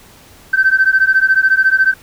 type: beating tone pair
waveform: sine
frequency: 1539 / 1553 Hz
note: G6 / G6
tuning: -32 / -17 cents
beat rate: 14 Hz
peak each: -11 dBFS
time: 0.53-1.94 s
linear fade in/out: 10 ms
effects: tanh soft clip ceiling -2 dBFS + pink hiss -43 dBFS RMS until 2.02 s